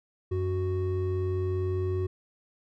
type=tone pair together; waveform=triangle; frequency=92.5 / 370 Hz; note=F#2 / F#4; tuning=0 / 0 cents; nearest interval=2 octaves; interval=2400 cents; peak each=-26 / -28 dBFS; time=0.31-2.07 s; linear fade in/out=10 ms; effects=none